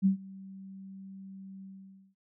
sine tone with ADSR envelope, 192.8 Hz, G3, 28 cents flat, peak -19 dBFS, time 0.02-2.15 s, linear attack 37 ms, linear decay 110 ms, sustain -24 dB, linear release 520 ms, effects none

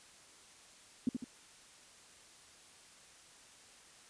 sine tone with echo, 246.9 Hz, B3, in tune, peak -27 dBFS, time 1.07-1.09 s, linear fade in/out 2 ms, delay 76 ms, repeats 2, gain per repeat -6 dB, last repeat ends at 1.242 s, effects white hiss -59 dBFS RMS until 4.09 s + resampled to 22050 Hz

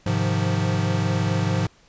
square chord, F minor seventh, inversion first, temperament equal, 103.83 / 130.81 / 155.56 / 174.61 Hz, Ab2 / C3 / Eb3 / F3, 0 / 0 / 0 / 0 cents, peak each -24 / -28 / -30 / -26 dBFS, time 0.06-1.67 s, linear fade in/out 5 ms, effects pink hiss -56 dBFS RMS until 1.88 s + resampled to 16000 Hz

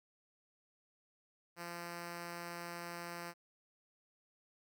5% pulse tone, 172.2 Hz, F3, 24 cents flat, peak -32 dBFS, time 1.56-3.34 s, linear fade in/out 50 ms, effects none

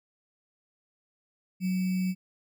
sine tone with sample-and-hold, 185 Hz, F#3, in tune, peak -25 dBFS, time 1.6-2.15 s, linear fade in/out 50 ms, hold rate 2450 Hz, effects none

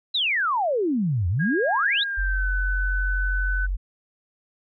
sine exponential two-way sweep, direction down then up, 4072 to 82 to 4072 Hz, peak -20 dBFS, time 0.14-2.04 s, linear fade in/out 10 ms, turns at 1.28 s
sine tone with pitch glide, 1632 to 1505.2 Hz, G#6 to F#6, -31 to +29 cents, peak -25 dBFS, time 1.39-3.67 s, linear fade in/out 20 ms, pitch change -140 cents, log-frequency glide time 2.02-2.49 s
sine tone, 46.25 Hz, F#1, in tune, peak -22 dBFS, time 2.17-3.77 s, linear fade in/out 20 ms
effects none

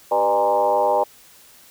sine tone with frequency modulation, 708 Hz, F5, 23 cents sharp, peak -15 dBFS, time 0.11-1.04 s, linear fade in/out 10 ms, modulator 108 Hz, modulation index 2.3, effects white hiss -49 dBFS RMS until 1.7 s

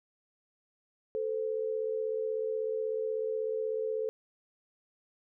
sine tone pair together, 440 / 516.3 Hz, A4 / C5, 0 / -23 cents, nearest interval minor third, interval 277 cents, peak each -31 / -36 dBFS, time 1.15-4.09 s, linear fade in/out 0 ms, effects none

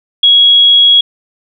sine tone, 3322 Hz, G#7, in tune, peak -3 dBFS, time 0.23-1.01 s, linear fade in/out 5 ms, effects none

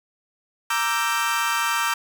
30% pulse chord, E half-diminished seventh, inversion second, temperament equal with one note detuned, 932.3 / 1174.7 / 1333.1 / 1568 Hz, Bb5 / D6 / E6 / G6, 0 / 0 / +19 / 0 cents, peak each -24 dBFS, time 0.7-1.94 s, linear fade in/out 5 ms, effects none

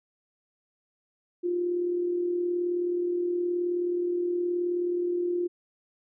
sine tone with amplitude modulation, 352.1 Hz, F4, 14 cents sharp, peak -23 dBFS, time 1.43-5.48 s, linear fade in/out 20 ms, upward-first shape sine, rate 39 Hz, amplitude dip 40%, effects none

